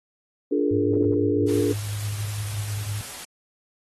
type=chord; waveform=sine; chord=Bb dominant seventh; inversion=first; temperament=just; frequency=291.4 / 349.6 / 419.5 / 466.2 Hz; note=D4 / F4 / Ab4 / Bb4; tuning=-13 / +2 / +17 / 0 cents; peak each=-23 / -27 / -24 / -28 dBFS; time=0.51-1.73 s; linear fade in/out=10 ms
type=tone with tremolo; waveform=sine; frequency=103.83 Hz; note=G#2; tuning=in tune; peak=-25 dBFS; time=0.71-3.01 s; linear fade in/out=0 ms; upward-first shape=triangle; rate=6 Hz; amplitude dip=45%
type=noise; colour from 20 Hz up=white; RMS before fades=-37 dBFS; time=1.48-3.25 s; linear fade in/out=5 ms
effects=AAC 32 kbps